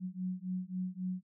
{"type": "beating tone pair", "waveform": "sine", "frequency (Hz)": [182.1, 185.8], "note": ["F#3", "F#3"], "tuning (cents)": [-27, 7], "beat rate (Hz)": 3.7, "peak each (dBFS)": [-38, -38], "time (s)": [0, 1.23], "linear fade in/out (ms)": 50, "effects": []}